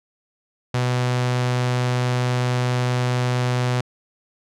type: tone with notch filter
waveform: sawtooth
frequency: 124.5 Hz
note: B2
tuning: 14 cents sharp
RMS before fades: -21 dBFS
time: 0.74-3.81 s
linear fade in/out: 5 ms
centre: 290 Hz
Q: 2
effects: low-pass 7000 Hz 12 dB/octave